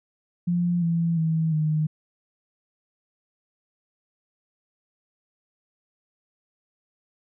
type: tone with pitch steps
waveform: sine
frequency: 174.61 / 167.59 / 160.86 / 154.4 Hz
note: F3 / E3 / E3 / D#3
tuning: 0 / +29 / -42 / -13 cents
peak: -20 dBFS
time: 0.47-1.87 s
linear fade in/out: 10 ms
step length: 350 ms
effects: none